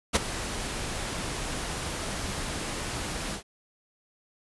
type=noise with ADSR envelope; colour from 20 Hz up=pink; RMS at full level=-19 dBFS; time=0.13-3.43 s; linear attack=28 ms; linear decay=17 ms; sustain=-14 dB; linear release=92 ms; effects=resampled to 24000 Hz